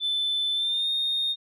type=tone with pitch glide; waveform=sine; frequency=3520 to 3682 Hz; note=A7 to A#7; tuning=0 to -22 cents; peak=-22 dBFS; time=0-1.36 s; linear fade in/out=50 ms; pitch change=+78 cents; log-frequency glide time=0.54-0.89 s; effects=tanh soft clip ceiling -20 dBFS